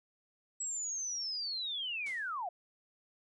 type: linear sweep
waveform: sine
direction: down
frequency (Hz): 7800 to 659.3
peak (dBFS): -35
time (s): 0.6-2.49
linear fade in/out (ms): 5
type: noise with exponential decay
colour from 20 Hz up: white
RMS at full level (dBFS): -48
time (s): 2.06-2.4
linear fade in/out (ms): 5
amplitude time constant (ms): 72
effects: resampled to 22050 Hz